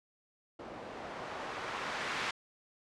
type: noise with low-pass filter sweep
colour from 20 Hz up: blue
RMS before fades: -40 dBFS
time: 0.59-2.31 s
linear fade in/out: 5 ms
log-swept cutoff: 500 to 1900 Hz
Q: 0.85
effects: low-pass 8000 Hz 12 dB/octave